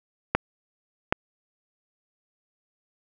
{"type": "clicks", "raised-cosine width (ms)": 0.5, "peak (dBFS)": -4, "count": 2, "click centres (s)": [0.35, 1.125], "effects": []}